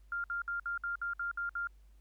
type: tone bursts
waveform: sine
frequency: 1396.9 Hz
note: F6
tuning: in tune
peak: -33 dBFS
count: 9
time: 0.12-1.672 s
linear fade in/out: 2 ms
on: 120 ms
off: 59 ms
effects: added 50 Hz sine -56 dBFS peak until 2 s + pink hiss -75 dBFS RMS until 2 s